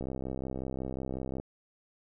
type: click train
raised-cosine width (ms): 2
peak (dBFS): -23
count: 92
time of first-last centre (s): 0.01-1.399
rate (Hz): 65.5
effects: none